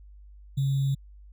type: tone with sample-and-hold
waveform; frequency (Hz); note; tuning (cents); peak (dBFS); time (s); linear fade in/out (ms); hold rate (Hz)
sine; 136.9; C#3; -21; -22; 0.57-0.95; 10; 3675
effects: added 50 Hz sine -46 dBFS peak until 1.32 s